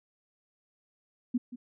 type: tone with echo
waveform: sine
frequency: 245.8 Hz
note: B3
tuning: 8 cents flat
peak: -24 dBFS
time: 1.34-1.38 s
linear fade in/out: 10 ms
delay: 180 ms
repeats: 1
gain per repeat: -14 dB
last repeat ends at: 1.56 s
effects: none